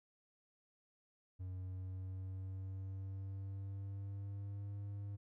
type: tone with pitch glide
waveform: triangle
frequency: 92.5 to 100.87 Hz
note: F#2 to G2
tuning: 0 to +50 cents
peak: -40 dBFS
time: 1.39-5.17 s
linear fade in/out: 20 ms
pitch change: +150 cents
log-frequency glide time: 1.53-4.76 s
effects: none